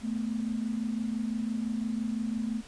sine tone pair together, 220 / 245.9 Hz, A3 / B3, 0 / -7 cents, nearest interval major second, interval 193 cents, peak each -30 / -34 dBFS, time 0.01-2.63 s, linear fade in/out 50 ms, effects pink hiss -51 dBFS RMS until 2.67 s + resampled to 22050 Hz

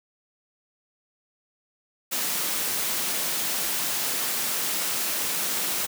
white high-pass noise, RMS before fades -27 dBFS, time 2.11-5.87 s, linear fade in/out 20 ms, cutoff 140 Hz, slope 24 dB/octave, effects none

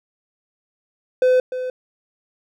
triangle tone with echo, 508 Hz, B4, 49 cents sharp, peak -10 dBFS, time 1.22-1.4 s, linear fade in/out 2 ms, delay 300 ms, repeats 1, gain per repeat -11 dB, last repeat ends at 1.7 s, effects none

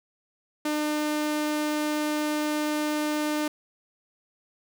sawtooth tone, 301.4 Hz, D4, 45 cents sharp, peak -21 dBFS, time 0.65-3.48 s, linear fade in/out 5 ms, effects none

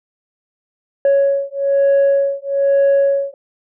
sine beating tone pair, 555 / 556.1 Hz, C#5 / C#5, +2 / +5 cents, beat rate 1.1 Hz, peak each -13 dBFS, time 1.05-3.34 s, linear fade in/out 2 ms, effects tanh soft clip ceiling -8 dBFS

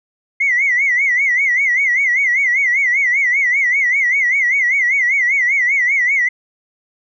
sine tone with vibrato, 2077 Hz, C7, 13 cents flat, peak -11 dBFS, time 0.4-6.29 s, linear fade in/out 10 ms, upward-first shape sine, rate 5.1 Hz, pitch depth 140 cents each way, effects tanh soft clip ceiling -7 dBFS

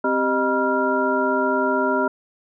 sine tone cluster, 261.6 / 392.6 / 617 / 964 / 1388 Hz, C4 / G4 / D#5 / B5 / F6, 0 / +3 / -15 / -42 / -11 cents, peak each -24 dBFS, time 0.04-2.08 s, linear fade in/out 5 ms, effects none

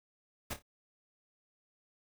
pink noise with echo, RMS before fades -37 dBFS, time 0.5-0.54 s, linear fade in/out 10 ms, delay 28 ms, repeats 3, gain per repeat -10 dB, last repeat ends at 0.624 s, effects none

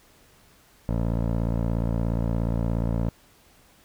15% pulse tone with low-pass filter, 57 Hz, A#1, 38 cents flat, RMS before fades -25 dBFS, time 0.89-3.09 s, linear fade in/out 0 ms, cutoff 730 Hz, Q 0.74, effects pink hiss -57 dBFS RMS until 3.84 s

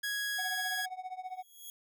sawtooth tone, 1661.2 Hz, G#6, in tune, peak -29 dBFS, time 0.03-0.86 s, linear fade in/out 10 ms
triangle tone with tremolo, 743 Hz, F#5, 7 cents sharp, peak -33 dBFS, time 0.38-1.43 s, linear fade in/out 10 ms, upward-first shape triangle, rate 15 Hz, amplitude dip 95%
5% pulse tone with exponential growth, 3322 Hz, G#7, in tune, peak -33 dBFS, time 1.24-1.7 s, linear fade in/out 1 ms, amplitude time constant 100 ms
effects none

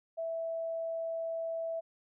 sine tone, 658 Hz, E5, 3 cents flat, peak -33 dBFS, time 0.17-1.81 s, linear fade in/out 20 ms, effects none

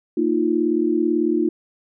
sine chord, Bb suspended fourth, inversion none, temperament equal with one note detuned, 230.8 / 311.1 / 349.2 Hz, Bb3 / Eb4 / F4, -17 / 0 / 0 cents, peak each -24 / -20 / -20 dBFS, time 0.17-1.49 s, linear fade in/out 5 ms, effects none

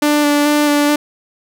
sawtooth tone with vibrato, 293.7 Hz, D4, in tune, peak -7 dBFS, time 0.02-0.96 s, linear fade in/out 5 ms, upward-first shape square, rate 2.3 Hz, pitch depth 13 cents each way, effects none

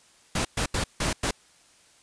pink noise bursts at uneven times, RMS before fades -26 dBFS, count 5, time 0.35-0.45 / 0.57-0.66 / 0.74-0.84 / 1-1.13 / 1.23-1.31 s, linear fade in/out 5 ms, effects white hiss -58 dBFS RMS until 2.02 s + resampled to 22050 Hz

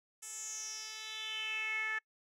10% pulse tone with band-pass filter sweep, 436.5 Hz, A4, 14 cents flat, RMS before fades -40 dBFS, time 0.22-1.99 s, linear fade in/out 10 ms, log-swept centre 8500 to 1800 Hz, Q 5.4, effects noise-tail reverb RT60 0.1 s tail -25 dB re dry

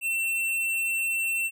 sine tone with tanh clipping, 2698 Hz, E7, 40 cents sharp, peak -26 dBFS, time 0.01-1.51 s, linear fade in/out 50 ms, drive 16 dB, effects none

